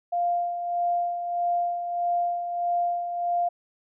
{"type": "tone with tremolo", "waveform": "sine", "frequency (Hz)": 698.5, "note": "F5", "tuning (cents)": 0, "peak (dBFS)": -21, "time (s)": [0.12, 3.49], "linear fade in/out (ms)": 10, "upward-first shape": "sine", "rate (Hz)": 1.6, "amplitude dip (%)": 55, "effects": []}